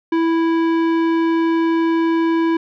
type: tone with tanh clipping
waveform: sine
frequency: 329.6 Hz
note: E4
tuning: in tune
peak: -16 dBFS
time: 0.12-2.57 s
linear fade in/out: 5 ms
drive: 15 dB
effects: none